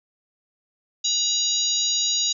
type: harmonic tone with a mistuned harmonic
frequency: 956 Hz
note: A#5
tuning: 43 cents sharp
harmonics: 3 / 4 / 5 / 6 / 7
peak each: -33 / -24 / -27 / -32 / -24 dBFS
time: 1.04-2.33 s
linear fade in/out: 10 ms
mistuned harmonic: 6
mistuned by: -20 cents
effects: none